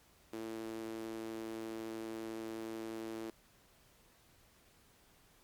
sawtooth tone with high-pass filter, 111.8 Hz, A2, 28 cents sharp, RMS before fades -43 dBFS, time 0.33-3.3 s, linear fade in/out 0 ms, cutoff 320 Hz, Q 3.6, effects pink hiss -66 dBFS RMS until 5.43 s + MP3 96 kbps

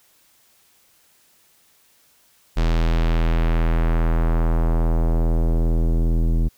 square tone with low-pass filter sweep, 41.2 Hz, E1, in tune, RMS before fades -18 dBFS, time 2.56-6.49 s, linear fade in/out 20 ms, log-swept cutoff 5100 to 260 Hz, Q 1, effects white hiss -58 dBFS RMS until 6.57 s

